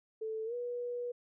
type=tone with pitch glide; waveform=sine; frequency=440 to 485.4 Hz; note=A4 to B4; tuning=0 to -30 cents; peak=-35 dBFS; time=0.21-1.12 s; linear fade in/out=10 ms; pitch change=+170 cents; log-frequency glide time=0.45-0.54 s; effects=none